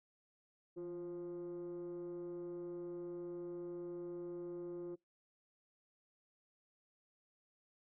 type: tone with frequency modulation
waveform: sine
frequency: 349.2 Hz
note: F4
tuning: in tune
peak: -40 dBFS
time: 0.76-4.96 s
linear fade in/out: 20 ms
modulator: 182 Hz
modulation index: 0.45
effects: noise-tail reverb RT60 0.2 s tail -26 dB re dry + tanh soft clip ceiling -41 dBFS